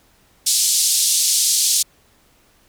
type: band-pass noise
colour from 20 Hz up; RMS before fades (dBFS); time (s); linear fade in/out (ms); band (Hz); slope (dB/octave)
white; -17; 0.46-1.83; 10; 3900 to 10000; 24
effects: pink hiss -56 dBFS RMS until 2.68 s